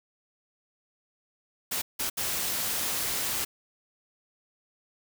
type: noise bursts at uneven times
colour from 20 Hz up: white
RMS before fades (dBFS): -30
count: 3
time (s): 1.71-1.82 / 1.99-2.1 / 2.17-3.45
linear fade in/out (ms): 10
effects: none